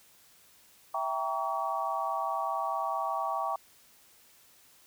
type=chord; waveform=sine; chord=E diminished seventh; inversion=none; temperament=equal with one note detuned; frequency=659.3 / 784 / 932.3 / 1132.7 Hz; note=E5 / G5 / Bb5 / Db6; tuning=0 / 0 / 0 / +37 cents; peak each=-36 / -34 / -36 / -33 dBFS; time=0.94-3.56 s; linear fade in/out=5 ms; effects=white hiss -60 dBFS RMS until 4.86 s